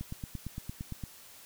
click train, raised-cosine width 5 ms, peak -25 dBFS, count 10, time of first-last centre 0.01-1.037 s, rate 8.76 Hz, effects white hiss -53 dBFS RMS until 1.45 s

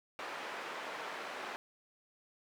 white band-pass noise, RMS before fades -43 dBFS, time 0.19-1.56 s, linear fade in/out 0 ms, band 390 to 1700 Hz, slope 12 dB/octave, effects none

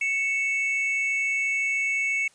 triangle tone pair together, 2217 / 2646 Hz, C#7 / E7, 0 / +6 cents, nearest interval minor third, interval 306 cents, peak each -22 / -28 dBFS, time 0.01-2.28 s, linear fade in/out 5 ms, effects white hiss -59 dBFS RMS until 2.34 s + resampled to 22050 Hz

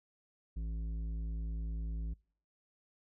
sine tone with tanh clipping, 55 Hz, A1, in tune, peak -37 dBFS, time 0.56-2.14 s, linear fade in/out 10 ms, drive 10 dB, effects noise-tail reverb RT60 0.5 s tail -26 dB re dry

